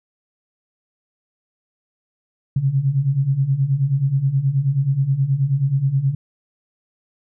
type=beating tone pair; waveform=sine; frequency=130.81 / 140.21 Hz; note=C3 / C#3; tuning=0 / +20 cents; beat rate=9.4 Hz; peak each=-21 / -17 dBFS; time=2.56-6.15 s; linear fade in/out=5 ms; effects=none